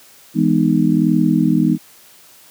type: chord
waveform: sine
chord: E major seventh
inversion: none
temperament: just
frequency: 164.81 / 206 / 247.2 / 309 Hz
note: E3 / G#3 / B3 / D#4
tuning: 0 / -14 / +2 / -12 cents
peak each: -17 dBFS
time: 0.34-1.78 s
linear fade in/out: 50 ms
effects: white hiss -46 dBFS RMS until 2.5 s + high-pass 100 Hz 12 dB/octave